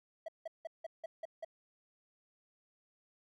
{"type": "tone bursts", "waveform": "triangle", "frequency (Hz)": 652, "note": "E5", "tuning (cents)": -19, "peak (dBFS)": -37, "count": 7, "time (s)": [0.26, 1.448], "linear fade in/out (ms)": 5, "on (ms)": 24, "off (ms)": 170, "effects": []}